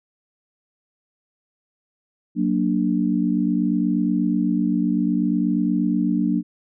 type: chord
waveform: sine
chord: Gb augmented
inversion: none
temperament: equal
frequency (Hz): 185 / 233.1 / 293.7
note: Gb3 / Bb3 / D4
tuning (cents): 0 / 0 / 0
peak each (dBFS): -22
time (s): 2.35-6.43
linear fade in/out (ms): 50
effects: none